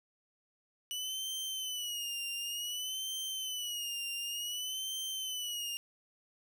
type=tone with vibrato; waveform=sawtooth; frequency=2951 Hz; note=F#7; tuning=5 cents flat; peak=-33 dBFS; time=0.91-5.77 s; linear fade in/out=0 ms; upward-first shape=sine; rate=0.55 Hz; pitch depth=98 cents each way; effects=none